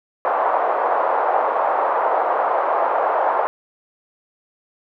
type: band-pass noise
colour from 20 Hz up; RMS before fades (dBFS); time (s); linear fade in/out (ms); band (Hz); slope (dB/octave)
white; -19; 0.25-3.47; 0; 560 to 980; 24
effects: none